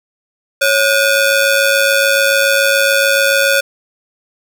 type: ring-modulated tone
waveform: sawtooth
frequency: 999 Hz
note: B5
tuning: 20 cents sharp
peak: -3 dBFS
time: 0.61-3.61 s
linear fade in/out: 10 ms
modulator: 446 Hz
effects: none